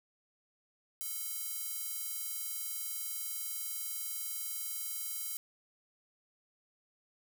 square tone with high-pass filter, 440 Hz, A4, in tune, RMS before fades -39 dBFS, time 1.01-5.37 s, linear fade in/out 0 ms, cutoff 11000 Hz, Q 0.53, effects none

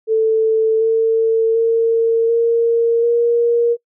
sine tone with pitch steps, 442.4 / 449.4 / 456.4 / 463.6 / 470.9 Hz, A4 / A4 / A#4 / A#4 / A#4, +9 / +37 / -37 / -10 / +18 cents, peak -11 dBFS, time 0.07-3.77 s, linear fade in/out 50 ms, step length 740 ms, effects noise-tail reverb RT60 0.1 s tail -24 dB re dry

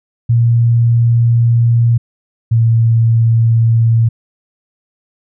sine tone pair in turn, 117.4 / 114.59 Hz, A#2 / A#2, +13 / -29 cents, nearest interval unison, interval 42 cents, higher first, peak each -7 dBFS, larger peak neither, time 0.29-1.98 / 2.51-4.09 s, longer first, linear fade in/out 10 ms, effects none

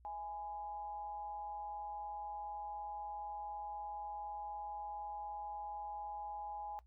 sine tone with amplitude modulation, 830.6 Hz, G#5, in tune, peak -39 dBFS, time 0.05-6.79 s, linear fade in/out 0 ms, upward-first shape sine, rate 176 Hz, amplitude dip 55%, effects noise-tail reverb RT60 0.1 s tail -17 dB re dry + added 60 Hz sine -61 dBFS peak until 6.86 s

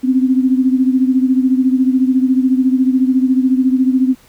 sine beating tone pair, 256.5 / 270.5 Hz, C4 / C#4, -34 / -42 cents, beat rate 14 Hz, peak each -11 / -16 dBFS, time 0.03-4.15 s, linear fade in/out 20 ms, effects pink hiss -48 dBFS RMS until 4.28 s

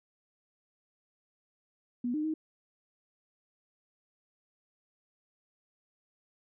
sine tone with pitch steps, 243.5 / 304.4 / 313.9 Hz, B3 / D#4 / D#4, -24 / -38 / +15 cents, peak -29 dBFS, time 2.04-2.34 s, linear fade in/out 5 ms, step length 100 ms, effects none

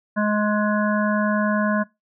harmonic tone, 210 Hz, G#3, 19 cents sharp, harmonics 1 / 3 / 5 / 7 / 8, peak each -20 / -25 / -27 / -28 / -29 dBFS, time 0.16-1.84 s, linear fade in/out 20 ms, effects noise-tail reverb RT60 0.2 s tail -22 dB re dry

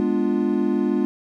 triangle chord, G# diminished seventh, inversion none, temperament equal, 207.7 / 246.9 / 293.7 / 349.2 Hz, G#3 / B3 / D4 / F4, 0 / 0 / 0 / 0 cents, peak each -22 dBFS, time 0-1.05 s, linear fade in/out 0 ms, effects none

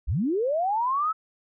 sine linear sweep, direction up, 41.2 to 1318.5 Hz, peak -22 dBFS, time 0.07-1.13 s, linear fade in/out 20 ms, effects none

